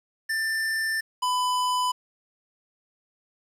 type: tone pair in turn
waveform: square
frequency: 1781 / 999.6 Hz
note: A6 / B5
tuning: +21 / +21 cents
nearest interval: minor seventh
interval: 1000 cents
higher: first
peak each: -25 / -23 dBFS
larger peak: second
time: 0.29-1.01 / 1.22-1.92 s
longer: first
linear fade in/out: 10 ms
effects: low-pass 12000 Hz 12 dB/octave + 9-bit